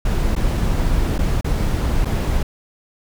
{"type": "noise with dropouts", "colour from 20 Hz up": "brown", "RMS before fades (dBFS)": -18, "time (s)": [0.05, 2.43], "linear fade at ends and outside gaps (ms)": 5, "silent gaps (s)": [[0.353, 0.362], [1.182, 1.189], [1.411, 1.444], [2.049, 2.054]], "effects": []}